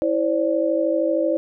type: tone cluster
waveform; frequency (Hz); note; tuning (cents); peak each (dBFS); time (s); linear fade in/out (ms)
sine; 328.6 / 529 / 582; E4 / C5 / D5; -5 / +19 / -16; -22; 0.02-1.37; 0
effects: none